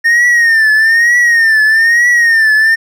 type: tone with vibrato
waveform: triangle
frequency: 1831 Hz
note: A#6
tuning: 32 cents flat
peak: -4 dBFS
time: 0.04-2.76 s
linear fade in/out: 20 ms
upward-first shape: triangle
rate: 1.1 Hz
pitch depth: 110 cents each way
effects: none